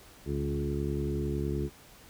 harmonic tone with a mistuned harmonic, 70.7 Hz, C#2, 35 cents sharp, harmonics 1 / 2 / 3 / 4 / 5 / 6, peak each -34 / -34 / -38 / -39 / -35 / -39 dBFS, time 0.25-1.7 s, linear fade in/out 50 ms, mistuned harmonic 2, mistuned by +20 cents, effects pink hiss -54 dBFS RMS until 2.09 s

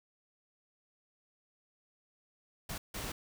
pink noise bursts at uneven times, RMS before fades -40 dBFS, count 2, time 2.69-2.78 / 2.94-3.12 s, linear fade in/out 5 ms, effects none

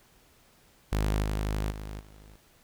sawtooth tone with level steps, 51.9 Hz, G#1, in tune, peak -21 / -24 / -33 / -46 dBFS, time 0.92-2.36 s, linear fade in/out 5 ms, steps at 1.22 / 1.7 / 1.99 s, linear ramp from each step 20 ms, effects pink hiss -61 dBFS RMS until 2.63 s

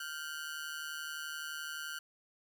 sawtooth ring-modulated tone, 1480 Hz, F#6, in tune, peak -33 dBFS, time 0-1.99 s, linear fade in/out 5 ms, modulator 75.8 Hz, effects 11-bit

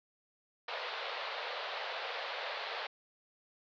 pink band-pass noise, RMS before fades -40 dBFS, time 0.68-2.87 s, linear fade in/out 5 ms, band 480 to 4400 Hz, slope 48 dB/octave, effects none

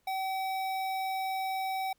square tone with notch filter, 764 Hz, G5, 45 cents flat, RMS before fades -33 dBFS, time 0.07-1.93 s, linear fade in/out 5 ms, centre 7400 Hz, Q 1.3, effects pink hiss -73 dBFS RMS until 1.98 s

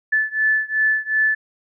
sine beating tone pair, 1741 / 1743.7 Hz, A6 / A6, -19 / -16 cents, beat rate 2.7 Hz, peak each -19 / -20 dBFS, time 0.12-1.35 s, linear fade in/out 10 ms, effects none

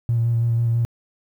triangle tone with vibrato, 116.54 Hz, A#2, in tune, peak -13 dBFS, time 0.09-0.85 s, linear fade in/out 0 ms, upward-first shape square, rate 6.1 Hz, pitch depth 16 cents each way, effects tanh soft clip ceiling -14 dBFS + 9-bit

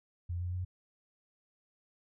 sine tone with pitch steps, 87.31 / 89.09 / 90.91 Hz, F2 / F2 / F#2, 0 / +35 / -30 cents, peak -33 dBFS, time 0.29-0.65 s, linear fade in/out 10 ms, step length 120 ms, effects none

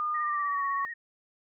sine tone with pitch glide, 1215 to 1114.2 Hz, D#6 to C#6, -42 to +9 cents, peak -27 dBFS, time 0-0.85 s, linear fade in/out 0 ms, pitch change -149 cents, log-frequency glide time 0.18-0.65 s
sine tone with vibrato, 1864.7 Hz, A#6, in tune, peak -35 dBFS, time 0.14-0.94 s, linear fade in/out 10 ms, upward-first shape sine, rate 16 Hz, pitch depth 32 cents each way
effects none

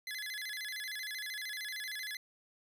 25% pulse tone with vibrato, 1864.7 Hz, A#6, in tune, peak -35 dBFS, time 0.07-2.17 s, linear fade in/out 2 ms, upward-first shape square, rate 13 Hz, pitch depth 160 cents each way, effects none

